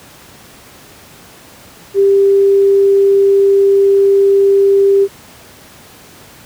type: tone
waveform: sine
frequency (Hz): 395.2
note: G4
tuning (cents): +14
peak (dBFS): -6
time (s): 1.94-5.08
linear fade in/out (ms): 50
effects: pink hiss -39 dBFS RMS until 6.45 s + high-pass 80 Hz 12 dB/octave